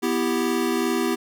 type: chord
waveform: square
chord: E minor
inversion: second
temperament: equal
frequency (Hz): 246.9 / 329.6 / 392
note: B3 / E4 / G4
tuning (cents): 0 / 0 / 0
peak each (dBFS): -26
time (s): 0.02-1.16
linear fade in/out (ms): 20
effects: none